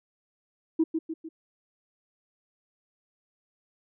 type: tone with echo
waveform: sine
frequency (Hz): 322.5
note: E4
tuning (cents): -38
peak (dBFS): -18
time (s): 0.79-0.84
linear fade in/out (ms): 10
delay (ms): 150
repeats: 3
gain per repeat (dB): -6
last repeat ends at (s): 1.29
effects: tanh soft clip ceiling -15 dBFS